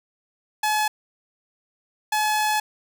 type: tone pair in turn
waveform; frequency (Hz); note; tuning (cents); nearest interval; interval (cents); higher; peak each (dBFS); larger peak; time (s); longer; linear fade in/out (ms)
sawtooth; 853 / 853; G#5 / G#5; +46 / +46; unison; 0; neither; -16; neither; 0.63-0.88 / 2.12-2.6; second; 5
effects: none